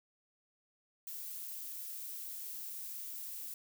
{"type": "noise", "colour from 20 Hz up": "violet", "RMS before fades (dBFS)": -44, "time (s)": [1.07, 3.54], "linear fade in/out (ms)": 2, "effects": []}